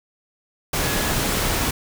sine tone in noise, 1689 Hz, G#6, 29 cents sharp, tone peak -32 dBFS, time 0.83-1.11 s, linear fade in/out 5 ms, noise pink, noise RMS -22 dBFS, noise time 0.73-1.71 s, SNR -13 dB, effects none

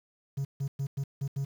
triangle tone bursts at uneven times, 137.9 Hz, C#3, 9 cents flat, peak -26 dBFS, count 6, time 0.37-0.45 / 0.6-0.68 / 0.79-0.87 / 0.97-1.04 / 1.21-1.28 / 1.36-1.45 s, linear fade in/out 10 ms, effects tanh soft clip ceiling -22 dBFS + 9-bit

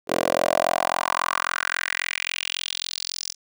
10% pulse tone with high-pass filter sweep, 43.66 Hz, F1, in tune, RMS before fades -25 dBFS, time 0.07-3.35 s, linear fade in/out 50 ms, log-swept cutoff 420 to 5700 Hz, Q 3.5, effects none

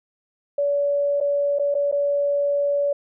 sine tone with dropouts, 571 Hz, D5, 49 cents flat, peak -18 dBFS, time 0.58-2.93 s, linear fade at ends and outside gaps 5 ms, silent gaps 1.203-1.21 / 1.587-1.595 / 1.743-1.75 / 1.915-1.924 s, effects none

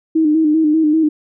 sine tone with vibrato, 311.1 Hz, D#4, in tune, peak -10 dBFS, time 0.15-1.09 s, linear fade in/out 10 ms, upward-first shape square, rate 5.1 Hz, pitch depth 49 cents each way, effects none

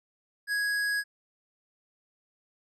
triangle tone with hard clipping, 1661.2 Hz, G#6, in tune, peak -28 dBFS, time 0.47-1.04 s, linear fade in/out 50 ms, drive 16 dB, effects none

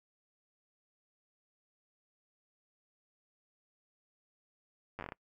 slowing click train, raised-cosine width 0.5 ms, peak -26 dBFS, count 8, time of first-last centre 4.99-5.122 s, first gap 9 ms, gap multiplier 1.24, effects noise-tail reverb RT60 0.1 s tail -24 dB re dry

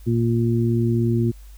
harmonic tone, 116.54 Hz, A#2, in tune, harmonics 1 / 2 / 3, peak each -19 / -22 / -24 dBFS, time 0.06-1.32 s, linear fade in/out 20 ms, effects added 50 Hz sine -39 dBFS peak until 1.57 s + white hiss -55 dBFS RMS until 1.57 s

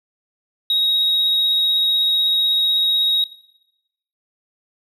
triangle tone with vibrato, 3786 Hz, A#7, 26 cents sharp, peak -13 dBFS, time 0.7-3.24 s, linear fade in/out 2 ms, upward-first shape triangle, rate 16 Hz, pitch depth 11 cents each way, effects noise-tail reverb RT60 0.9 s tail -20 dB re dry + tanh soft clip ceiling -10 dBFS

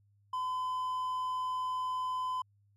triangle tone, 1016 Hz, B5, 49 cents sharp, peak -30 dBFS, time 0.33-2.42 s, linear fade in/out 5 ms, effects added 101 Hz sine -65 dBFS peak until 2.76 s

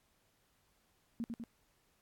sine tone with echo, 231.8 Hz, A#3, 10 cents flat, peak -35 dBFS, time 1.2-1.24 s, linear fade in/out 0 ms, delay 99 ms, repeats 2, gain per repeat -3 dB, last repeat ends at 1.438 s, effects pink hiss -74 dBFS RMS until 2.01 s + AAC 64 kbps

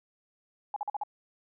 sine tone bursts, 830.6 Hz, G#5, in tune, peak -29 dBFS, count 5, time 0.74-1.035 s, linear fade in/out 2 ms, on 23 ms, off 45 ms, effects none

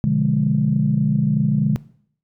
sine chord, B diminished seventh, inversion none, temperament equal, 123.47 / 146.83 / 174.61 / 207.7 Hz, B2 / D3 / F3 / Ab3, 0 / 0 / 0 / 0 cents, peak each -24 / -18 / -24 / -19 dBFS, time 0.04-1.76 s, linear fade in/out 0 ms, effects noise-tail reverb RT60 0.6 s tail -20 dB re dry + tanh soft clip ceiling -5 dBFS

